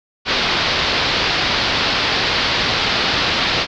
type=low-pass noise; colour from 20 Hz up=white; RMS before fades=-18 dBFS; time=0.25-3.67 s; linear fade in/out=50 ms; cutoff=4800 Hz; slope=48 dB/octave; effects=none